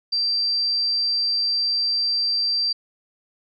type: tone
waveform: sine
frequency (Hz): 4699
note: D8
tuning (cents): 0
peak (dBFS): -19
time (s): 0.12-2.73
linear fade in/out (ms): 10
effects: none